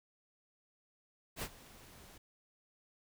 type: noise with ADSR envelope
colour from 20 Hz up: pink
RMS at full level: -38 dBFS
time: 1.36-2.18 s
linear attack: 60 ms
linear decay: 63 ms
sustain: -19 dB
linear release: 6 ms
effects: none